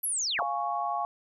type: linear sweep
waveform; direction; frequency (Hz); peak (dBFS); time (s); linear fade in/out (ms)
sine; down; 11850 to 360; -27; 0.03-0.43; 10
type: chord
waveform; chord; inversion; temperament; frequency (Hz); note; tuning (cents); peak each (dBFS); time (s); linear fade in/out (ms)
sine; Db major; first; equal; 698.5 / 830.6 / 1108.7; F5 / Ab5 / Db6; 0 / 0 / 0; -32; 0.39-1.05; 0
effects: none